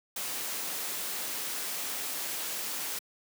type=noise; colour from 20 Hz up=white; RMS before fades=-35 dBFS; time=0.16-2.99 s; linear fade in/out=5 ms; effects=high-pass 200 Hz 12 dB/octave